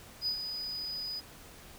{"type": "tone with ADSR envelope", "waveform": "triangle", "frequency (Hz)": 4967, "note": "D#8", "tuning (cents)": -4, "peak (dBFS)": -26, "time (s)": [0.21, 1.21], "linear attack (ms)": 61, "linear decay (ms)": 86, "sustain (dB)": -8, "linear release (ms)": 26, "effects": ["tanh soft clip ceiling -23 dBFS", "pink hiss -52 dBFS RMS until 1.78 s"]}